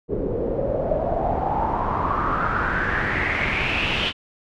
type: noise with low-pass filter sweep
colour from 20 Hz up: pink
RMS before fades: -23 dBFS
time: 0.08-4.13 s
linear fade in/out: 50 ms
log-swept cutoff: 400 to 3100 Hz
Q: 5.7
effects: none